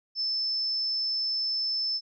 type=tone; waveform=sine; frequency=5270 Hz; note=E8; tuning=1 cent flat; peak=-26 dBFS; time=0.15-2.01 s; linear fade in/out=50 ms; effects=none